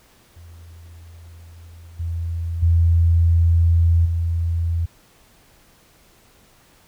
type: tone with level steps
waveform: sine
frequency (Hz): 84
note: E2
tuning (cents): +33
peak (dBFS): -39 / -22 / -12 / -18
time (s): 0.36-4.86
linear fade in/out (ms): 10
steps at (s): 1.99 / 2.62 / 4.05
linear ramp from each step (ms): 10
effects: pink hiss -54 dBFS RMS until 6.87 s